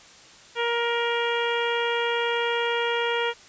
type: harmonic tone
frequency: 470.6 Hz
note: A#4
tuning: 16 cents sharp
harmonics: 1 / 2 / 3 / 4 / 5 / 6 / 7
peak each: -26 / -29 / -31 / -32 / -33 / -34 / -34 dBFS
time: 0.55-3.34 s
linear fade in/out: 50 ms
effects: white hiss -49 dBFS RMS until 3.48 s + resampled to 16000 Hz